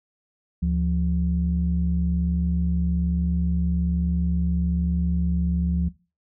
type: tone pair together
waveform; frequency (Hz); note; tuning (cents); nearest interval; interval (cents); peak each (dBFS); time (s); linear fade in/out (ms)
sine; 73.42 / 174.62; D2 / F3; 0 / 0; octave + minor third; 1500; -22; 0.62-5.89; 10
effects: noise-tail reverb RT60 0.3 s tail -19 dB re dry + tanh soft clip ceiling -12 dBFS